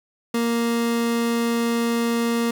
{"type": "tone", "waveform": "30% pulse", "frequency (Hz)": 233.4, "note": "A#3", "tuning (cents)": 2, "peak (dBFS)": -17, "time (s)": [0.34, 2.51], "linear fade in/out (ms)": 5, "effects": ["9-bit"]}